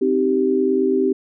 sine chord, C minor, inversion none, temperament equal with one note detuned, 261.6 / 311.1 / 388.8 Hz, C4 / Eb4 / G4, 0 / 0 / -14 cents, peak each -20 / -23 / -17 dBFS, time 0.01-1.13 s, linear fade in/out 10 ms, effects none

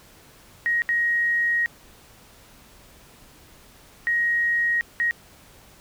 sine tone bursts at uneven times, 1884 Hz, A#6, 18 cents sharp, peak -19 dBFS, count 4, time 0.66-0.82 / 0.89-1.66 / 4.07-4.81 / 5-5.11 s, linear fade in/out 0 ms, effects pink hiss -51 dBFS RMS until 5.8 s

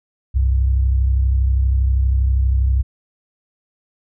sine tone pair together, 65.2 / 97.69 Hz, C2 / G2, -5 / -5 cents, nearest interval perfect fifth, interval 700 cents, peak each -13 / -23 dBFS, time 0.34-2.83 s, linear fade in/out 20 ms, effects none

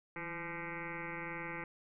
sine tone with frequency modulation, 1200 Hz, D6, 37 cents sharp, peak -39 dBFS, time 0.16-1.64 s, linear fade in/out 2 ms, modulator 173 Hz, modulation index 6.4, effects none

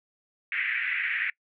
pink band-pass noise, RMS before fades -29 dBFS, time 0.52-1.3 s, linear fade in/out 2 ms, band 1700 to 2400 Hz, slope 48 dB/octave, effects noise-tail reverb RT60 0.1 s tail -24 dB re dry

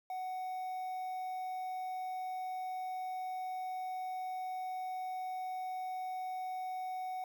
triangle tone with quantisation, 744 Hz, F#5, 9 cents sharp, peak -35 dBFS, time 0.1-7.24 s, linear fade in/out 2 ms, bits 10, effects none

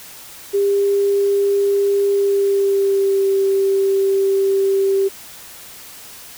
sine tone with pitch glide, 400 to 390.2 Hz, G4 to G4, +35 to -8 cents, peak -13 dBFS, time 0.53-5.09 s, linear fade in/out 20 ms, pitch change -43 cents, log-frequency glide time 2.1-3.3 s, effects white hiss -38 dBFS RMS until 6.37 s

